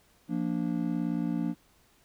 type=chord; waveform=triangle; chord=Bb major; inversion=second; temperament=just; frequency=174.81 / 233.1 / 291.4 Hz; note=F3 / Bb3 / D4; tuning=+2 / 0 / -13 cents; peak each=-30 dBFS; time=0.28-1.55 s; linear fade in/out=50 ms; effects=pink hiss -64 dBFS RMS until 2.04 s